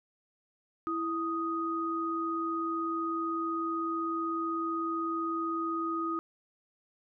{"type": "tone pair together", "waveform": "sine", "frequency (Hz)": [330, 1245.9], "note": ["E4", "D#6"], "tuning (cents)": [2, 2], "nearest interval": "octave + major seventh", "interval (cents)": 2300, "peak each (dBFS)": [-33, -32], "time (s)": [0.87, 6.19], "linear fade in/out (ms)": 0, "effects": []}